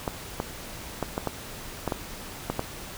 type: clicks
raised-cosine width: 1 ms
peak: -12 dBFS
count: 9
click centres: 0.078 / 0.401 / 1.027 / 1.179 / 1.273 / 1.877 / 1.922 / 2.5 / 2.594 s
effects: pink hiss -40 dBFS RMS until 2.97 s